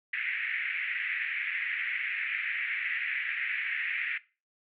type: band-pass noise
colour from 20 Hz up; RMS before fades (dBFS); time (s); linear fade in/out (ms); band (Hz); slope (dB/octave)
pink; -33; 0.13-4.18; 5; 1800 to 2400; 48
effects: noise-tail reverb RT60 0.3 s tail -18 dB re dry